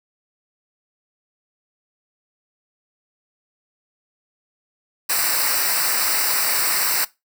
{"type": "noise with comb filter", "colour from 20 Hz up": "white", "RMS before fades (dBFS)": -20, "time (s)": [5.09, 7.05], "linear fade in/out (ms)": 10, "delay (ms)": 0.3, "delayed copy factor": -0.85, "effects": ["noise-tail reverb RT60 0.2 s tail -19 dB re dry"]}